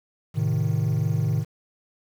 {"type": "chord", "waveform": "triangle", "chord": "A diminished", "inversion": "none", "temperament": "equal with one note detuned", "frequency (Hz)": [108.67, 130.81, 155.56], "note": ["A2", "C3", "Eb3"], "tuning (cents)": [-21, 0, 0], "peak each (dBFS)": [-22, -24, -22], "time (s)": [0.34, 1.45], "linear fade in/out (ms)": 50, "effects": ["tanh soft clip ceiling -12 dBFS", "8-bit"]}